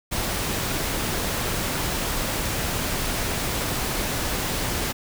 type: noise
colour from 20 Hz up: pink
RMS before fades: -26 dBFS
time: 0.11-4.93 s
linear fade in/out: 20 ms
effects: none